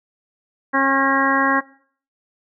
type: harmonic tone with a mistuned harmonic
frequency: 271.5 Hz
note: C#4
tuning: 36 cents flat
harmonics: 1 / 2 / 3 / 4 / 5 / 6 / 7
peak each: -21 / -24 / -24 / -20 / -27 / -21 / -24 dBFS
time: 0.73-1.61 s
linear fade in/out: 20 ms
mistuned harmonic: 5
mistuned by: +29 cents
effects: noise-tail reverb RT60 0.5 s tail -19 dB re dry